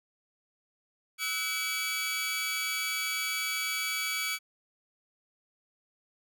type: tone cluster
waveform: sawtooth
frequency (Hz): 1298 / 1480 / 2284 / 3338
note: E6 / F#6 / D7 / G#7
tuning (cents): -27 / 0 / -49 / +8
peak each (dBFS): -37 / -37 / -28 / -35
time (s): 1.18-4.39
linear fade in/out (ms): 50
effects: none